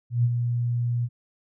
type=tone with ADSR envelope; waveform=sine; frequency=120 Hz; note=B2; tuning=49 cents flat; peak=-16 dBFS; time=0.1-1.09 s; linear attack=140 ms; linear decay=47 ms; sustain=-6 dB; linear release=48 ms; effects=none